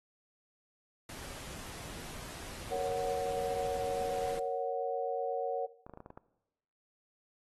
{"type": "noise", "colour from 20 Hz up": "pink", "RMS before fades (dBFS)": -46, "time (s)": [1.09, 4.39], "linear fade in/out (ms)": 2}
{"type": "chord", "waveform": "sine", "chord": "F# major", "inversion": "first", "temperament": "equal", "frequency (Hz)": [466.2, 554.4, 740], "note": ["A#4", "C#5", "F#5"], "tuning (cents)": [0, 0, 0], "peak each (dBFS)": -36, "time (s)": [2.7, 5.67], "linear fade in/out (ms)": 20}
{"type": "clicks", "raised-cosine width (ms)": 1, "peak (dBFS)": -33, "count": 8, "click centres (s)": [5.865, 5.896, 5.937, 5.974, 6.004, 6.061, 6.104, 6.175]}
{"effects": ["noise-tail reverb RT60 1.0 s tail -18 dB re dry", "AAC 32 kbps"]}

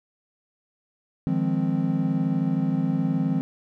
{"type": "chord", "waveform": "triangle", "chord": "F minor seventh", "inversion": "third", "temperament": "equal", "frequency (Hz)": [155.56, 174.61, 207.7, 261.6], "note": ["Eb3", "F3", "Ab3", "C4"], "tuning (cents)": [0, 0, 0, 0], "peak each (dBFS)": [-25, -24, -27, -24], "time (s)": [1.27, 3.41], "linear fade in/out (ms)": 0, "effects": []}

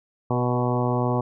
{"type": "harmonic tone with a mistuned harmonic", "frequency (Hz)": 123.47, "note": "B2", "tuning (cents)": 0, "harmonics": [1, 2, 3, 4, 5, 6, 7, 8, 9], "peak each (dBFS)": [-24, -27, -29, -30, -31, -32, -32, -33, -34], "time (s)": [0.3, 1.21], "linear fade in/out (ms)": 5, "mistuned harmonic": 4, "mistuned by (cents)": -19, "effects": []}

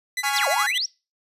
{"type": "tone with tremolo", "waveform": "sawtooth", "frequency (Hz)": 2001, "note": "B6", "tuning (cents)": 22, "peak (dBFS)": -19, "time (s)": [0.17, 0.78], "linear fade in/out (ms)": 2, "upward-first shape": "sine", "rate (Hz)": 12, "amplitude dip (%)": 90}
{"type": "chord", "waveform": "sawtooth", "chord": "Db major", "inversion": "second", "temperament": "equal", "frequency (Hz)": [830.6, 1108.7, 1396.9], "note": ["Ab5", "Db6", "F6"], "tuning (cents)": [0, 0, 0], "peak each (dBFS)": [-21, -26, -26], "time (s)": [0.23, 0.67], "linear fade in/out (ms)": 10}
{"type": "exponential two-way sweep", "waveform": "sine", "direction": "down then up", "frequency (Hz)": [5920, 520, 5920], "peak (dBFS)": -22, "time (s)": [0.36, 0.86], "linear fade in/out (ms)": 5, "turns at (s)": 0.48}
{"effects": ["noise-tail reverb RT60 0.3 s tail -25 dB re dry", "resampled to 32000 Hz"]}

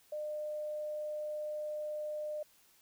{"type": "tone", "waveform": "sine", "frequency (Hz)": 604, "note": "D5", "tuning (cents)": 48, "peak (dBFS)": -36, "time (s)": [0.12, 2.43], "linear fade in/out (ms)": 5, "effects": ["white hiss -66 dBFS RMS until 2.81 s"]}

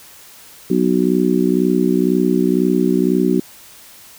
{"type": "harmonic tone", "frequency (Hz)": 62, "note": "B1", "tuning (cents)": 7, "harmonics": [3, 4, 5, 6], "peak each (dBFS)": [-18, -18, -18, -18], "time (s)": [0.7, 3.4], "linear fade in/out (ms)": 5, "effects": ["white hiss -42 dBFS RMS until 4.18 s"]}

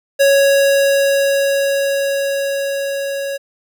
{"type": "tone with level ramp", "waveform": "square", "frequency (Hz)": 554.4, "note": "C#5", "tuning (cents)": 0, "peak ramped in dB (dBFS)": [-9, -21], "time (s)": [0.19, 3.38], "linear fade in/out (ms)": 20, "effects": []}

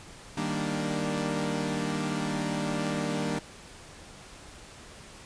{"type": "chord", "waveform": "sawtooth", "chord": "Eb major seventh", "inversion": "none", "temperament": "equal", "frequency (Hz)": [155.56, 196, 233.1, 293.7], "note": ["Eb3", "G3", "Bb3", "D4"], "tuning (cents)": [0, 0, 0, 0], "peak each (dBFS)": -30, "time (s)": [0.37, 3.39], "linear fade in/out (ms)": 5, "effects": ["pink hiss -48 dBFS RMS until 5.25 s", "resampled to 22050 Hz"]}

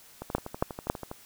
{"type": "two click trains", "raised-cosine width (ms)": 1, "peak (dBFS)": [-10, -22], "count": [3, 12], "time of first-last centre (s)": [[0.35, 0.899], [0.22, 1.114]], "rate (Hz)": [3.64, 12.3], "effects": ["white hiss -54 dBFS RMS until 1.25 s"]}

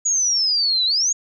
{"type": "exponential two-way sweep", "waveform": "sine", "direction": "down then up", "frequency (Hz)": [6830, 3885, 6830], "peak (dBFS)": -16, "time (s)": [0.05, 1.13], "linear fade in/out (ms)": 10, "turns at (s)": 0.85, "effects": []}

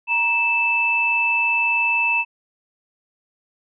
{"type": "tone pair together", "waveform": "sine", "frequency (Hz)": [941.2, 2637], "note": ["A#5", "E7"], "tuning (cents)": [16, 0], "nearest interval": "octave + tritone", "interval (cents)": 1784, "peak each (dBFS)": [-24, -17], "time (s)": [0.07, 2.25], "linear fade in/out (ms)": 50, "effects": []}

